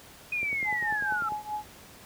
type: linear sweep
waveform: sine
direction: down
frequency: 2489 to 1310 Hz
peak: -27 dBFS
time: 0.32-1.29 s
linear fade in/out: 5 ms
type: click train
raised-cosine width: 2 ms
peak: -28 dBFS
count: 10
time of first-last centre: 0.43-1.321 s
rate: 10.1 Hz
type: tone with tremolo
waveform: sine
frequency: 844 Hz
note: G#5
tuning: 28 cents sharp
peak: -28 dBFS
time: 0.64-1.65 s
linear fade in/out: 50 ms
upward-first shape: triangle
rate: 4.7 Hz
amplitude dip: 95%
effects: pink hiss -50 dBFS RMS until 2.05 s + high-pass 60 Hz 12 dB/octave